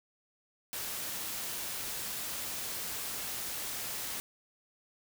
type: noise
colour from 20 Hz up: white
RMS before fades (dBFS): -38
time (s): 0.73-4.2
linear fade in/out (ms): 0
effects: none